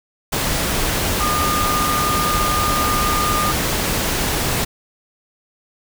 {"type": "tone in noise", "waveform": "sine", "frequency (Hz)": 1214, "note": "D#6", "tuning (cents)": -43, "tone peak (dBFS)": -19, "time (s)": [1.2, 3.52], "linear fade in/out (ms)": 10, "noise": "pink", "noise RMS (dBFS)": -20, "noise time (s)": [0.32, 4.65], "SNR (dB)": -2, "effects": []}